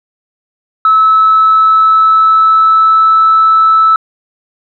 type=tone with pitch glide; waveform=sine; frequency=1300 to 1311.3 Hz; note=E6 to E6; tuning=-24 to -9 cents; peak=-3 dBFS; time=0.85-3.96 s; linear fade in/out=2 ms; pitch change=+15 cents; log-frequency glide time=0.97-3.21 s; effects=tanh soft clip ceiling 0 dBFS